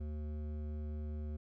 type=tone with hard clipping; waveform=sine; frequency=75.4 Hz; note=D2; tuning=46 cents sharp; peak=-40 dBFS; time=0-1.37 s; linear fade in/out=10 ms; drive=12 dB; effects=none